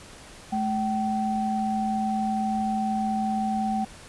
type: tone pair together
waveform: sine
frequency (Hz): 215.5 / 768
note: A3 / G5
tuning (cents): -36 / -36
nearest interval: octave + minor seventh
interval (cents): 2200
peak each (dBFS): -26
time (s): 0.52-3.85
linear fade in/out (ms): 10
effects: pink hiss -46 dBFS RMS until 4.08 s + resampled to 24000 Hz